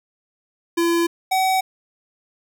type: tone pair in turn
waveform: square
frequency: 338.9 / 756.9 Hz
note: E4 / F#5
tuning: +48 / +39 cents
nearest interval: octave + major second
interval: 1391 cents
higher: second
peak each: -17 dBFS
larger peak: neither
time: 0.77-1.07 / 1.31-1.61 s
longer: neither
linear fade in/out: 10 ms
effects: none